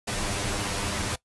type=noise with comb filter; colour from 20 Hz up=pink; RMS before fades=-29 dBFS; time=0.07-1.16 s; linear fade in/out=10 ms; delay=10 ms; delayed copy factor=+0.75; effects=noise-tail reverb RT60 0.1 s tail -19 dB re dry + resampled to 24000 Hz